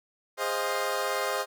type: chord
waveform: 20% pulse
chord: F minor seventh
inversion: first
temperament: equal with one note detuned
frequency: 409.1 / 523.3 / 622.3 / 698.5 Hz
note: Ab4 / C5 / Eb5 / F5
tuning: -26 / 0 / 0 / 0 cents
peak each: -29 / -26 / -28 / -31 dBFS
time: 0.37-1.46 s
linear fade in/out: 50 ms
effects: none